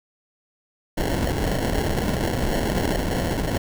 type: noise with sample-and-hold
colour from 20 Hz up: pink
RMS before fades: -23 dBFS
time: 0.97-3.58 s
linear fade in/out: 10 ms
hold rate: 1225 Hz
effects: none